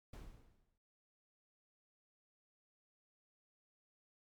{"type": "noise with exponential decay", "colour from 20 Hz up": "brown", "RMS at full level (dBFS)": -45, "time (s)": [0.13, 0.78], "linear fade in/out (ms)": 5, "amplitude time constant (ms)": 140, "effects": ["MP3 96 kbps"]}